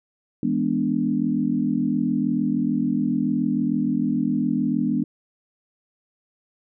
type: chord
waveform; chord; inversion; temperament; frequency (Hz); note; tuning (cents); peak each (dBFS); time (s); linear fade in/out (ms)
sine; E dominant seventh; none; equal; 164.81 / 207.7 / 246.9 / 293.7; E3 / G#3 / B3 / D4; 0 / 0 / 0 / 0; -29 / -25 / -23 / -25; 0.43-5.04; 2
effects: none